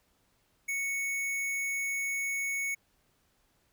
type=tone; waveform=square; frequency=2217 Hz; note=C#7; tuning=in tune; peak=-31 dBFS; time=0.68-2.75 s; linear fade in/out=10 ms; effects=pink hiss -71 dBFS RMS until 3.72 s